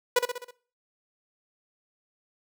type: tone with echo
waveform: sawtooth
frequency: 490.8 Hz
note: B4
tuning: 11 cents flat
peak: -14 dBFS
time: 0.16-0.19 s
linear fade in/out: 5 ms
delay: 64 ms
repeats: 5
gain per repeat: -5 dB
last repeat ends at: 0.51 s
effects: noise-tail reverb RT60 0.4 s tail -19 dB re dry